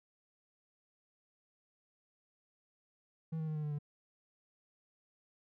triangle tone with pitch steps, 161 / 157.96 / 154.98 / 152.05 / 149.18 / 146.36 Hz, E3 / D#3 / D#3 / D#3 / D3 / D3, -41 / +26 / -7 / -40 / +27 / -6 cents, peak -33 dBFS, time 3.32-3.788 s, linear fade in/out 10 ms, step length 78 ms, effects none

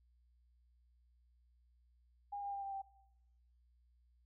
sine tone with pitch steps, 811 / 803.5 / 796.1 / 788.8 / 781.6 Hz, G#5 / G5 / G5 / G5 / G5, -41 / +43 / +27 / +11 / -5 cents, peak -40 dBFS, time 2.32-2.82 s, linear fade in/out 10 ms, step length 100 ms, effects noise-tail reverb RT60 0.8 s tail -17 dB re dry + added 60 Hz sine -68 dBFS peak until 4.25 s

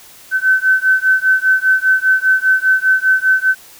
sine beating tone pair, 1525 / 1530 Hz, G6 / G6, -48 / -42 cents, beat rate 5 Hz, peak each -13 dBFS, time 0.31-3.55 s, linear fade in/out 50 ms, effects white hiss -41 dBFS RMS until 3.79 s

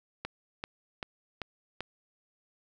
click train, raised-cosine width 0.3 ms, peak -19 dBFS, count 5, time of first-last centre 0.25-1.806 s, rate 2.57 Hz, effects none

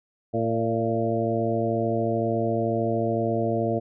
harmonic tone with a mistuned harmonic, 113.7 Hz, A#2, 43 cents flat, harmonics 1 / 2 / 3 / 4 / 5 / 6, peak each -29 / -29 / -29 / -29 / -29 / -29 dBFS, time 0.33-3.8 s, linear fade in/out 20 ms, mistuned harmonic 5, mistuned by +35 cents, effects none

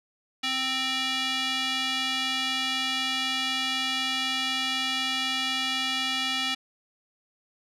square tone with band-pass filter, 262 Hz, C4, 2 cents sharp, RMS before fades -28 dBFS, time 0.43-6.55 s, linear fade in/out 10 ms, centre 3200 Hz, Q 2.1, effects none

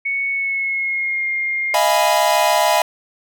sine tone with pitch glide, 2217 to 2123 Hz, C#7 to C7, 0 to +25 cents, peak -18 dBFS, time 0.05-1.75 s, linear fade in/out 10 ms, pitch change -75 cents, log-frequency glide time 0.3-1.27 s
45% pulse chord, F half-diminished seventh, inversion third, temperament equal with one note detuned, 622.3 / 689.2 / 830.6 / 987.8 Hz, Eb5 / F5 / Ab5 / Cb6, 0 / -23 / 0 / 0 cents, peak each -19 dBFS, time 1.74-2.82 s, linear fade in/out 2 ms
effects none

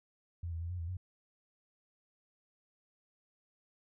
sine tone with pitch steps, 85.4 / 82.6 / 84.9 / 89.7 / 83.3 / 91.6 Hz, F2 / E2 / F2 / F2 / E2 / F#2, -38 / +4 / -48 / +47 / +19 / -17 cents, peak -36 dBFS, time 0.43-0.97 s, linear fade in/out 5 ms, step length 90 ms, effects none

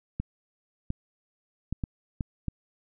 clicks, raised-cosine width 5 ms, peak -17 dBFS, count 6, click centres 0.2 / 0.904 / 1.726 / 1.838 / 2.208 / 2.483 s, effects none

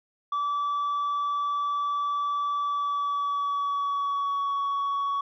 sine tone with pitch glide, 1155 to 1121.5 Hz, D6 to C#6, -29 to +20 cents, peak -22 dBFS, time 0.32-5.21 s, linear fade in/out 5 ms, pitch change -51 cents, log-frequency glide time 2.6-4.55 s, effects tanh soft clip ceiling -24 dBFS

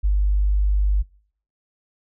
sine tone, 49.94 Hz, G1, 33 cents sharp, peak -15 dBFS, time 0.03-1.03 s, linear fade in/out 20 ms, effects noise-tail reverb RT60 0.6 s tail -26 dB re dry

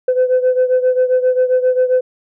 sine beating tone pair, 506 / 513.5 Hz, B4 / C5, +42 / -33 cents, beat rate 7.5 Hz, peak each -11 / -15 dBFS, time 0.08-2.01 s, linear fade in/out 5 ms, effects tanh soft clip ceiling -7 dBFS

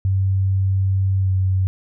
sine tone with pitch glide, 96 to 94.3 Hz, G2 to F#2, -36 to +33 cents, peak -15 dBFS, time 0.05-1.67 s, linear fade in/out 0 ms, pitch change -31 cents, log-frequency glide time 1.2-1.3 s, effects none

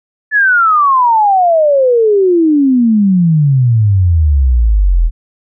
sine exponential sweep, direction down, 1747 to 38.89 Hz, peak -6 dBFS, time 0.31-5.11 s, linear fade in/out 50 ms, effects none

